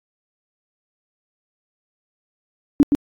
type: tone with echo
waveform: sine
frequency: 286.8 Hz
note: D4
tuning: 41 cents flat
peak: -8 dBFS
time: 2.8-2.83 s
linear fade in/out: 0 ms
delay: 120 ms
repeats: 1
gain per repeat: -4 dB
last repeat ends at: 2.95 s
effects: AAC 48 kbps